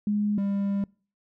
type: tone pair in turn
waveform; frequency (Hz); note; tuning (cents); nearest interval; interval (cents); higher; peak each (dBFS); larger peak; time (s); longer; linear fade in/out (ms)
sine / triangle; 207.6 / 199.32; G#3 / G3; 0 / +29; minor second; 71; first; -22 / -22; neither; 0.07-0.38 / 0.38-0.84; second; 2
effects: noise-tail reverb RT60 0.4 s tail -25 dB re dry